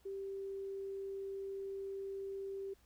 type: tone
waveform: sine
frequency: 391.1 Hz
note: G4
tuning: 4 cents flat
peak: -40 dBFS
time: 0.05-2.74 s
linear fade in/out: 10 ms
effects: added 60 Hz sine -70 dBFS peak until 2.85 s + pink hiss -71 dBFS RMS until 2.85 s